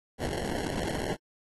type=noise with sample-and-hold; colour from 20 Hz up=blue; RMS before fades=-32 dBFS; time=0.18-1.17 s; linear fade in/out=50 ms; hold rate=1225 Hz; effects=AAC 32 kbps